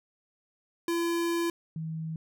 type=tone pair in turn; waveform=square / sine; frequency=339.1 / 160.32 Hz; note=E4 / E3; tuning=+49 / -48 cents; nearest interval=octave + minor second; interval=1297 cents; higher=first; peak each=-27 / -32 dBFS; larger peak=first; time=0.88-1.5 / 1.76-2.16 s; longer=first; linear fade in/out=2 ms; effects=none